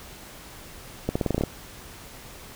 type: accelerating click train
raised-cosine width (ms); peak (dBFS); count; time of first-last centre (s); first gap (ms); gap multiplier
2; -10; 9; 1.09-1.437; 65; 0.88
effects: pink hiss -44 dBFS RMS until 2.55 s